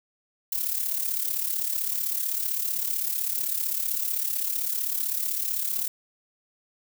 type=noise with amplitude modulation; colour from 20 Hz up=violet; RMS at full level=-25 dBFS; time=0.52-5.88 s; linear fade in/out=5 ms; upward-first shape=sine; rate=35.7 Hz; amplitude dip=65%; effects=none